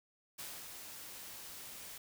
white noise with ADSR envelope, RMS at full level -45 dBFS, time 0.38-1.98 s, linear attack 13 ms, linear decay 230 ms, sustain -4 dB, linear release 4 ms, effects none

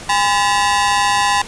sawtooth ring-modulated tone, 915 Hz, A#5, 32 cents flat, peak -6 dBFS, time 0.09-1.42 s, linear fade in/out 5 ms, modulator 101 Hz, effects pink hiss -33 dBFS RMS until 1.47 s + resampled to 22050 Hz

